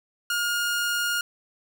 sawtooth tone, 1422 Hz, F6, 31 cents sharp, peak -20 dBFS, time 0.3-1.21 s, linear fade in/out 2 ms, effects none

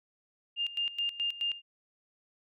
sine tone with tremolo, 2809 Hz, F7, 9 cents sharp, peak -28 dBFS, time 0.56-1.62 s, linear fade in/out 50 ms, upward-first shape square, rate 4.7 Hz, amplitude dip 80%, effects none

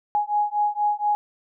sine beating tone pair, 830.6 / 834.8 Hz, G#5 / G#5, 0 / +9 cents, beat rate 4.2 Hz, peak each -23 dBFS, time 0.15-1.15 s, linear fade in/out 0 ms, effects none

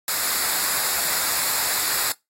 white noise with comb filter, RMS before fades -23 dBFS, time 0.08-2.12 s, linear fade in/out 2 ms, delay 0.33 ms, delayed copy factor -0.65, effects noise-tail reverb RT60 0.2 s tail -23 dB re dry + AAC 48 kbps

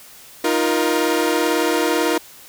sawtooth chord, Eb suspended second, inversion none, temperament equal with one note detuned, 311.1 / 349.2 / 472.9 Hz, Eb4 / F4 / Bb4, 0 / 0 / +25 cents, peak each -17 dBFS, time 0.44-2.18 s, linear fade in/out 5 ms, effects white hiss -43 dBFS RMS until 2.48 s

